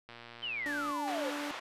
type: click train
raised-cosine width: 0.3 ms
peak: -32 dBFS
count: 98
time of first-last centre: 0.09-0.912 s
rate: 118 Hz
type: exponential sweep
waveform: sine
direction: down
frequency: 3158 to 487 Hz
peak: -34 dBFS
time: 0.42-1.31 s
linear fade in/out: 20 ms
type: tone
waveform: sawtooth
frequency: 291.1 Hz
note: D4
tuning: 15 cents flat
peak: -33 dBFS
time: 0.66-1.51 s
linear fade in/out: 0 ms
type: band-pass noise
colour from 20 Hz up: pink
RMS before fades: -42 dBFS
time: 1.07-1.6 s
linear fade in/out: 10 ms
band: 730 to 3100 Hz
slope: 12 dB/octave
effects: resampled to 32000 Hz